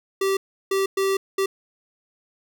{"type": "tone bursts at uneven times", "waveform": "square", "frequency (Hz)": 388.4, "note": "G4", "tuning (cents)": -16, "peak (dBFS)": -20, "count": 4, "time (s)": [[0.21, 0.37], [0.71, 0.86], [0.97, 1.17], [1.38, 1.46]], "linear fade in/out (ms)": 5, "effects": []}